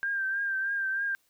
sine tone with vibrato, 1586 Hz, G6, 20 cents sharp, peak -27 dBFS, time 0.03-1.15 s, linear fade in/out 0 ms, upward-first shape triangle, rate 3.2 Hz, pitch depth 47 cents each way, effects white hiss -70 dBFS RMS until 1.29 s

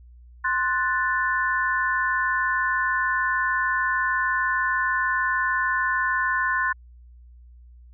sine chord, F# diminished, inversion second, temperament equal, 1046.5 / 1480 / 1760 Hz, C6 / F#6 / A6, 0 / 0 / 0 cents, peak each -25 dBFS, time 0.44-6.73 s, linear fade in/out 10 ms, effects added 60 Hz sine -45 dBFS peak until 7.93 s

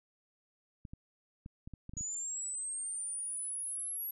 clicks, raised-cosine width 5 ms, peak -33 dBFS, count 9, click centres 0.852 / 0.935 / 1.461 / 1.675 / 1.737 / 1.894 / 1.936 / 1.97 / 2.009 s
sine linear sweep, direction up, 6780 to 11530 Hz, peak -36 dBFS, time 1.97-4.11 s, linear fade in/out 5 ms
effects none

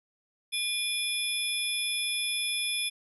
sine tone cluster, 2416 / 3449 / 5140 / 11200 Hz, D7 / A7 / E8 / F9, +48 / -35 / -45 / +4 cents, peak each -33 / -31 / -38 / -35 dBFS, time 0.52-2.9 s, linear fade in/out 20 ms, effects none

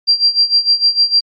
sine tone with tremolo, 4736 Hz, D8, 14 cents sharp, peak -6 dBFS, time 0.07-1.21 s, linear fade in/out 20 ms, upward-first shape sine, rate 6.6 Hz, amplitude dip 85%, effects MP3 32 kbps

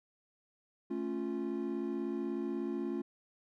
triangle chord, A augmented, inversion none, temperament equal with one note detuned, 220 / 276.4 / 349.2 Hz, A3 / C#4 / E#4, 0 / -5 / 0 cents, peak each -37 / -36 / -35 dBFS, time 0.9-3.02 s, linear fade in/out 10 ms, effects tanh soft clip ceiling -23 dBFS

